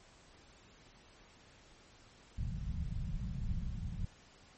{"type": "low-pass noise", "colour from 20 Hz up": "pink", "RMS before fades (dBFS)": -38, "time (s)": [2.38, 4.05], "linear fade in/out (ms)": 5, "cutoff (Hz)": 190, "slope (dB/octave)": 48, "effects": ["pink hiss -61 dBFS RMS until 4.57 s", "MP3 32 kbps"]}